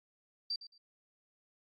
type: tone with echo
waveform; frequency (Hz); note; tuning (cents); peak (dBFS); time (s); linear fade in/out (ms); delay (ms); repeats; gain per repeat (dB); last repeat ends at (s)
sine; 4680; D8; -7; -33; 0.5-0.56; 5; 110; 2; -14; 0.78
effects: AAC 48 kbps